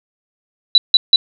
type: tone bursts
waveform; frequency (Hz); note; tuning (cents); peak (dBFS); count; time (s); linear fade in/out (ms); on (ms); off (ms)
sine; 3951; B7; 0; -4; 3; 0.75-1.16; 2; 30; 160
effects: none